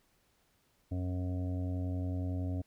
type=harmonic tone; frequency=90.9 Hz; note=F#2; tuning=30 cents flat; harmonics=1 / 2 / 3 / 5 / 6 / 7 / 8; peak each=-33 / -46 / -39 / -53 / -53 / -49 / -57 dBFS; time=0.91-2.62 s; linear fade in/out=10 ms; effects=pink hiss -72 dBFS RMS until 2.66 s